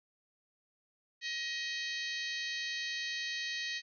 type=harmonic tone with a mistuned harmonic; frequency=630 Hz; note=D#5; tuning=21 cents sharp; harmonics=3 / 4 / 5 / 6 / 7 / 8 / 9 / 10; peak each=-39 / -44 / -45 / -43 / -42 / -51 / -54 / -52 dBFS; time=1.21-3.82 s; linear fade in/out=50 ms; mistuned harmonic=6; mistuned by=+30 cents; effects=none